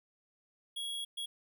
square tone bursts at uneven times, 3322 Hz, G#7, in tune, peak -37 dBFS, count 2, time 0.76-1.05 / 1.17-1.26 s, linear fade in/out 10 ms, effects none

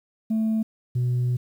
sine tone pair in turn, 220.5 / 123.75 Hz, A3 / B2, +4 / +4 cents, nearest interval minor seventh, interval 1000 cents, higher first, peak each -18 dBFS, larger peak neither, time 0.3-0.63 / 0.95-1.37 s, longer second, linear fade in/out 10 ms, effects tanh soft clip ceiling -19 dBFS + 9-bit

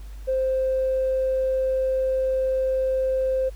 triangle tone with tanh clipping, 523.3 Hz, C5, in tune, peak -20 dBFS, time 0.27-3.5 s, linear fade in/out 20 ms, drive 4 dB, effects added 50 Hz sine -35 dBFS peak until 3.55 s + pink hiss -54 dBFS RMS until 3.55 s

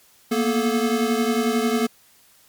square tone cluster, 230.7 / 241.8 / 433 Hz, A#3 / B3 / A4, -18 / -36 / -28 cents, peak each -24 dBFS, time 0.31-1.87 s, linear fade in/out 10 ms, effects white hiss -55 dBFS RMS until 2.48 s + MP3 96 kbps

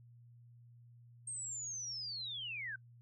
sine linear sweep, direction down, 8550 to 1500 Hz, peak -40 dBFS, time 1.27-2.76 s, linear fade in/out 5 ms, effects noise-tail reverb RT60 0.1 s tail -24 dB re dry + added 119 Hz sine -57 dBFS peak until 3.01 s

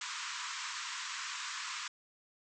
pink band-pass noise, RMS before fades -41 dBFS, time 0.01-1.88 s, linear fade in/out 5 ms, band 970 to 7800 Hz, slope 96 dB/octave, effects none

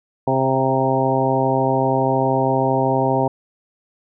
harmonic tone with a mistuned harmonic, 132.7 Hz, C3, 25 cents sharp, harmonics 1 / 2 / 3 / 4 / 5 / 6 / 7, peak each -23 / -23 / -23 / -23 / -23 / -23 / -23 dBFS, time 0.27-3.28 s, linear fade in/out 5 ms, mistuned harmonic 6, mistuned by -17 cents, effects none

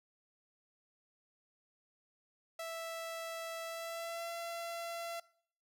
sawtooth tone with pitch glide, 659.3 to 677.4 Hz, E5 to E5, 0 to +47 cents, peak -36 dBFS, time 2.59-5.2 s, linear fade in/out 5 ms, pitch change +47 cents, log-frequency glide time 3.65-4.33 s, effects noise-tail reverb RT60 0.6 s tail -21 dB re dry

